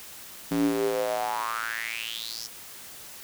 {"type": "tone with high-pass filter sweep", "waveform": "square", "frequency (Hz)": 56.7, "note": "A#1", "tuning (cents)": -47, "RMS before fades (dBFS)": -29, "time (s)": [0.51, 2.47], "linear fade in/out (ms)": 5, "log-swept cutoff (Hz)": [230, 5600], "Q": 6.4, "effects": ["white hiss -44 dBFS RMS until 3.23 s"]}